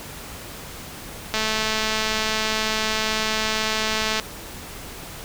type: click train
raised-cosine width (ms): 0.2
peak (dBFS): -6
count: 624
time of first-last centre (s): 1.34-4.198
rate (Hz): 218
effects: pink hiss -37 dBFS RMS until 5.24 s